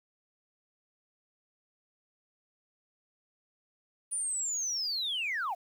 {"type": "linear sweep", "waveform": "sine", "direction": "down", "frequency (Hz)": [9500, 652], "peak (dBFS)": -29, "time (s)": [4.11, 5.55], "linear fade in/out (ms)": 20, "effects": ["tanh soft clip ceiling -27 dBFS", "10-bit"]}